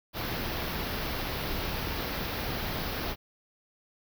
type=band-stop noise; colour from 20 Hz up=pink; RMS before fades=-33 dBFS; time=0.13-3.16 s; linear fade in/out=50 ms; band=5400 to 12000 Hz; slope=48 dB/octave; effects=none